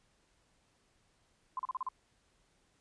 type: tone bursts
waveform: sine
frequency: 1032 Hz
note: C6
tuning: 24 cents flat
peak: -33 dBFS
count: 6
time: 1.57-1.888 s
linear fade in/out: 2 ms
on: 23 ms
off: 36 ms
effects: pink hiss -72 dBFS RMS until 2.8 s + resampled to 22050 Hz